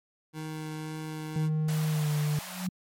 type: tone with vibrato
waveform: 25% pulse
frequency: 155.9 Hz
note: D#3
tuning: 4 cents sharp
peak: -31 dBFS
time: 0.33-1.5 s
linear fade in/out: 50 ms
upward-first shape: triangle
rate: 1.9 Hz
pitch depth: 8 cents each way
type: tone with pitch glide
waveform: triangle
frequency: 155.3 to 149.49 Hz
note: D#3 to D3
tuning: -3 to +31 cents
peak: -23 dBFS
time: 1.36-2.39 s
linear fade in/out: 2 ms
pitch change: -66 cents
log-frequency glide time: 1.9-2.09 s
type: high-pass noise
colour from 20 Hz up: pink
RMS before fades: -41 dBFS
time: 1.68-2.67 s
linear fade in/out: 5 ms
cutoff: 550 Hz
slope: 96 dB/octave
type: tone with exponential growth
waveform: sine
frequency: 182.6 Hz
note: F#3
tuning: 23 cents flat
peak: -26 dBFS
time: 2.33-2.69 s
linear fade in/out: 5 ms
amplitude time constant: 77 ms
effects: MP3 64 kbps